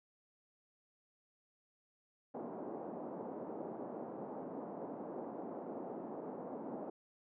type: band-pass noise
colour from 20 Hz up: pink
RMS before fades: -45 dBFS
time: 2.34-6.9 s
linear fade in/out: 5 ms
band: 220 to 820 Hz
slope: 24 dB/octave
effects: none